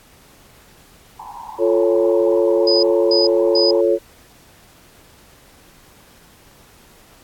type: band-pass noise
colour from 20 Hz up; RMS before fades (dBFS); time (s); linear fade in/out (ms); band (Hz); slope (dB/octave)
pink; -34; 1.19-3.81; 5; 820 to 1000; 96
type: chord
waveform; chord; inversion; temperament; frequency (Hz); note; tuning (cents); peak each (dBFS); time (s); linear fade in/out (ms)
sine; F augmented; none; equal; 349.2 / 440 / 554.4; F4 / A4 / C#5; 0 / 0 / 0; -17; 1.58-3.99; 50
type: tone bursts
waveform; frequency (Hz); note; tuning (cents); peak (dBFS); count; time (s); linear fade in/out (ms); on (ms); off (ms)
sine; 4978; D#8; 0; -16; 3; 2.67-3.71; 5; 160; 280
effects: pink hiss -49 dBFS RMS until 7.23 s + AAC 64 kbps